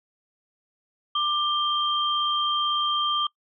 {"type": "tone pair together", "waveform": "sine", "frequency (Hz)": [1187, 3169], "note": ["D6", "G7"], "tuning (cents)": [18, 18], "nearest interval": "octave + perfect fourth", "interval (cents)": 1700, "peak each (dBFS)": -24, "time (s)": [1.15, 3.27], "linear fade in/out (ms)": 5, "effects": ["noise-tail reverb RT60 0.1 s tail -25 dB re dry"]}